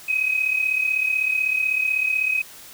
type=tone pair together; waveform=sine; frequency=2500 / 2536 Hz; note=D#7 / D#7; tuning=+8 / +32 cents; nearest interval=unison; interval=24 cents; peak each=-25 / -20 dBFS; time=0.08-2.42 s; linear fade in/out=10 ms; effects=white hiss -43 dBFS RMS until 2.73 s